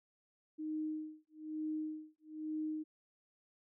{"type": "tone with tremolo", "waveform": "sine", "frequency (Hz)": 310, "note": "D#4", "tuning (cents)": -6, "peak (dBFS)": -35, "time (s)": [0.58, 2.84], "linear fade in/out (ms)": 20, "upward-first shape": "sine", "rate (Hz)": 1.1, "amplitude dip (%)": 100, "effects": []}